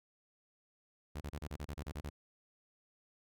sawtooth tone bursts, 73.42 Hz, D2, in tune, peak -36 dBFS, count 11, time 1.15-2.099 s, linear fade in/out 10 ms, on 59 ms, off 30 ms, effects none

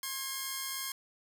5% pulse tone pair together, 1066.5 / 1641 Hz, C6 / G#6, +33 / -21 cents, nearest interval perfect fifth, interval 746 cents, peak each -25 / -29 dBFS, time 0.03-0.92 s, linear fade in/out 2 ms, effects none

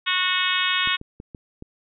harmonic tone, 367 Hz, F#4, 14 cents flat, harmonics 3 / 4 / 5 / 6 / 7 / 8 / 9 / 10, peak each -28 / -28 / -28 / -28 / -28 / -28 / -28 / -28 dBFS, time 0.06-0.97 s, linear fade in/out 20 ms
clicks, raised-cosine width 3 ms, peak -24 dBFS, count 5, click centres 0.874 / 1.014 / 1.201 / 1.348 / 1.624 s
effects none

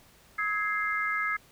sine chord, Ab major, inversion second, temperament equal with one note detuned, 1277.3 / 1661.2 / 2093 Hz, Eb6 / Ab6 / C7, +45 / 0 / 0 cents, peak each -31 dBFS, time 0.38-1.37 s, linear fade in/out 10 ms, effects pink hiss -58 dBFS RMS until 1.51 s

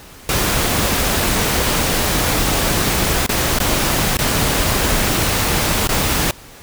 pink noise with dropouts, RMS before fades -17 dBFS, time 0.29-6.31 s, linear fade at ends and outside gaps 1 ms, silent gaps 3.264-3.292 / 3.587-3.601 / 4.17-4.189 / 5.873-5.891 s, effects pink hiss -40 dBFS RMS until 6.62 s

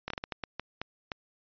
slowing click train, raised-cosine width 0.3 ms, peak -18 dBFS, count 10, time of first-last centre 0.08-1.118 s, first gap 23 ms, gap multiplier 1.38, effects resampled to 11025 Hz

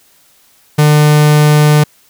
45% pulse tone, 150 Hz, D3, 37 cents sharp, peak -5 dBFS, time 0.78-1.84 s, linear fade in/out 10 ms, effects white hiss -49 dBFS RMS until 2.09 s

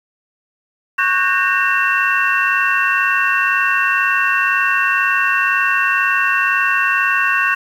sine tone cluster, 1107 / 1484 / 1586 / 1841 / 2711 Hz, C#6 / F#6 / G6 / A#6 / E7, -3 / +5 / +20 / -22 / +48 cents, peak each -19 dBFS, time 0.98-7.55 s, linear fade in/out 10 ms, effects tanh soft clip ceiling -3 dBFS + 7-bit

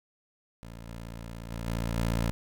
15% pulse tone with level steps, 57.1 Hz, A#1, 35 cents flat, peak -36 / -33 / -28 / -23 / -20 dBFS, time 0.63-2.31 s, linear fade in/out 0 ms, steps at 0.87 / 1.5 / 1.66 / 1.96 s, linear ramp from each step 20 ms, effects none

